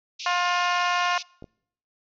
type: band-pass noise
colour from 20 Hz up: white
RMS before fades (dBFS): -36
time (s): 0.19-1.23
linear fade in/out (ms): 10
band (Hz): 2300 to 6100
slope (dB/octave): 96
type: harmonic tone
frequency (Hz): 354.5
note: F4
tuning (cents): +26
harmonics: 2 / 3 / 4 / 5 / 6 / 7 / 8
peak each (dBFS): -27 / -25 / -30 / -32 / -35 / -34 / -33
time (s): 0.26-1.18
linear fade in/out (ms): 2
type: clicks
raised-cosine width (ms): 2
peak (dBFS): -28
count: 2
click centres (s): 1.424 / 1.442
effects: noise-tail reverb RT60 0.7 s tail -26 dB re dry